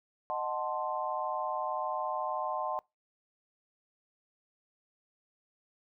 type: chord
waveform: sine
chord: D# diminished seventh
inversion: none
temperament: equal with one note detuned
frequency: 618.3 / 740 / 880 / 1046.5 Hz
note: D#5 / F#5 / A5 / C6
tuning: -11 / 0 / 0 / 0 cents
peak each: -37 / -37 / -37 / -36 dBFS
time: 0.3-2.79 s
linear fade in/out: 0 ms
effects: noise-tail reverb RT60 0.2 s tail -24 dB re dry